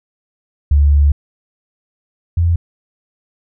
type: tone pair in turn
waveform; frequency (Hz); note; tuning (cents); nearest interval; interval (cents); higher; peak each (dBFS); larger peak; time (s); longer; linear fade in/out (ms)
sine; 72.1 / 85.01; D2 / F2; -31 / -46; minor third; 285; second; -7 / -10; first; 0.71-1.12 / 2.37-2.56; first; 5
effects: none